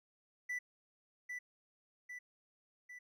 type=tone with echo; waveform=triangle; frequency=1978 Hz; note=B6; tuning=2 cents sharp; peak=-35 dBFS; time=0.49-0.59 s; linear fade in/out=10 ms; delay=800 ms; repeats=3; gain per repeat=-4 dB; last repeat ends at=2.99 s; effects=none